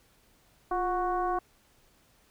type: tone with frequency modulation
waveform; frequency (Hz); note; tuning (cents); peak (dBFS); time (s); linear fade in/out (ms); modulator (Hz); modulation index
sine; 730; F#5; -24; -26; 0.71-1.39; 5; 378; 1.2
effects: pink hiss -64 dBFS RMS until 2.3 s